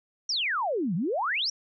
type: exponential two-way sweep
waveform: sine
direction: down then up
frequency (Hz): 5880 to 155.56 to 5880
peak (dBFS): -25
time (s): 0.29-1.5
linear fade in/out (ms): 5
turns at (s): 0.95
effects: none